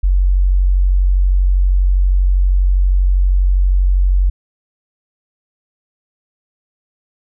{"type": "tone", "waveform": "sine", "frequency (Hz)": 46.25, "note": "F#1", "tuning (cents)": 0, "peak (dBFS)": -9, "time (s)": [0.03, 4.3], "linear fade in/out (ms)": 10, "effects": []}